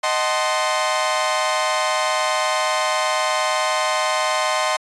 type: chord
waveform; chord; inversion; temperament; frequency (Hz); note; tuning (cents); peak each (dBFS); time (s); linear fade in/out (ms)
sawtooth; D# diminished seventh; none; equal with one note detuned; 622.3 / 751.6 / 880 / 1046.5; D#5 / F#5 / A5 / C6; 0 / +27 / 0 / 0; -19 / -22 / -24 / -18; 0.03-4.77; 10
effects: resampled to 22050 Hz